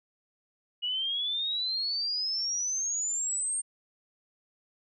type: exponential sweep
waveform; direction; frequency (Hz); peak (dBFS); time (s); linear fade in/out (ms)
sine; up; 2900 to 8740; -28; 0.82-3.62; 20
effects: none